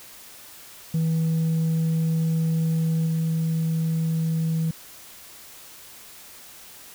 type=tone with level steps; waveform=sine; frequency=162.1 Hz; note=E3; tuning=29 cents flat; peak=-17 / -19 dBFS; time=0.94-4.71 s; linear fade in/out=5 ms; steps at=3.06 s; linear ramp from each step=10 ms; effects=tanh soft clip ceiling -19 dBFS + white hiss -45 dBFS RMS until 6.94 s